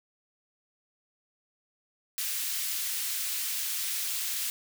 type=high-pass noise; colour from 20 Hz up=white; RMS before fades=-32 dBFS; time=2.18-4.5 s; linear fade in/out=0 ms; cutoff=2100 Hz; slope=12 dB/octave; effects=none